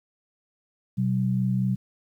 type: tone pair together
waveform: sine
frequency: 125.6 / 190.1 Hz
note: B2 / F#3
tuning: +30 / +47 cents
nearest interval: perfect fifth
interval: 717 cents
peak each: -24 dBFS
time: 0.97-1.76 s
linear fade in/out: 20 ms
effects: 10-bit